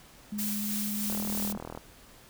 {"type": "tone with pitch glide", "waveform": "sine", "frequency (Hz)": [208.3, 204.7], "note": ["G#3", "G#3"], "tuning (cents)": [5, -25], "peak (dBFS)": -32, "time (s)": [0.32, 1.57], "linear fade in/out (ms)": 5, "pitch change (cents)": -30, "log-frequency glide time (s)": [1.39, 1.46]}
{"type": "noise with tremolo", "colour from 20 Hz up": "blue", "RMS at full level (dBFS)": -33, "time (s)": [0.38, 1.53], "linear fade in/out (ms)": 10, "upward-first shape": "sine", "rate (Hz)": 3.2, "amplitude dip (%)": 30}
{"type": "click train", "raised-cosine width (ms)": 1, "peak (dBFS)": -24, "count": 28, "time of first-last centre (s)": [1.1, 1.775], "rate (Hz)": 40}
{"effects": ["pink hiss -54 dBFS RMS until 2.29 s"]}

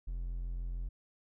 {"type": "tone", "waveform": "triangle", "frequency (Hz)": 43.29, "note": "F1", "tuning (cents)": -14, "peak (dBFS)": -33, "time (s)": [0.07, 0.89], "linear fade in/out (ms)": 10, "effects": []}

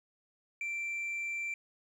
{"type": "tone", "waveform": "sine", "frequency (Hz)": 2349, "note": "D7", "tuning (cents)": 0, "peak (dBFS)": -31, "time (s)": [0.61, 1.54], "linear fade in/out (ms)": 2, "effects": ["tanh soft clip ceiling -33 dBFS", "11-bit"]}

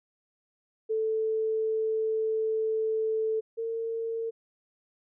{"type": "tone pair in turn", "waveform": "sine", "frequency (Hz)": [440, 454.7], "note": ["A4", "A#4"], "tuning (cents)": [0, -43], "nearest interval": "minor second", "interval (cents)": 57, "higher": "second", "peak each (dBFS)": [-25, -29], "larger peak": "first", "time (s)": [[0.89, 3.41], [3.57, 4.31]], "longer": "first", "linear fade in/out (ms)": 20, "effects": []}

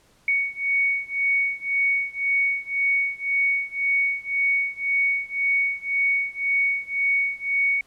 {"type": "beating tone pair", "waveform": "sine", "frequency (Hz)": [2229, 2230.9], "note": ["C#7", "C#7"], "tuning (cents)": [9, 10], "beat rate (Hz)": 1.9, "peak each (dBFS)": [-23, -24], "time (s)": [0.28, 7.81], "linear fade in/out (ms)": 2, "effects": ["pink hiss -59 dBFS RMS until 7.86 s", "low-pass 11000 Hz 12 dB/octave"]}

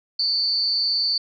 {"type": "tone with amplitude modulation", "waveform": "sine", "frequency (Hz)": 4525, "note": "C#8", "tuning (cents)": 35, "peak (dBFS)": -15, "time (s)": [0.19, 1.18], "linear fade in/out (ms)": 5, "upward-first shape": "sine", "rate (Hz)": 221, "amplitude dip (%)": 90, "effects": []}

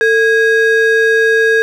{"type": "ring-modulated tone", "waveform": "triangle", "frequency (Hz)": 1046.5, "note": "C6", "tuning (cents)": 0, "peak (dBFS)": -3, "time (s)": [0.01, 1.62], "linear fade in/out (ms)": 0, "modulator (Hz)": 599, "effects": []}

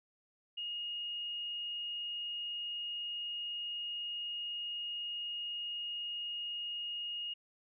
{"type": "tone", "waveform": "sine", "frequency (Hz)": 2862, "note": "F7", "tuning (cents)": 42, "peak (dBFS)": -37, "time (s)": [0.57, 7.34], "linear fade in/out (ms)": 10, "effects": []}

